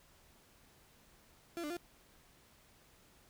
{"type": "tone with pitch steps", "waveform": "35% pulse", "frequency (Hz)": [340.7, 296.6, 347.8], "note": ["F4", "D4", "F4"], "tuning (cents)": [-43, 17, -7], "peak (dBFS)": -37, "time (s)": [1.57, 1.768], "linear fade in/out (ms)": 0, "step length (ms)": 66, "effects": ["pink hiss -65 dBFS RMS until 3.29 s"]}